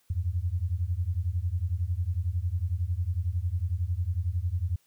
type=beating tone pair; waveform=sine; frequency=82.9 / 93.9 Hz; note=E2 / F#2; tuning=+10 / +26 cents; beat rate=11 Hz; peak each=-29 dBFS; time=0.1-4.76 s; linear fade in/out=5 ms; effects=white hiss -68 dBFS RMS until 4.86 s